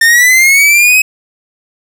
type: linear sweep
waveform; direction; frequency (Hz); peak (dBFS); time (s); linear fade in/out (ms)
45% pulse; up; 1800 to 2562; -4; 0.01-1.02; 5
effects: none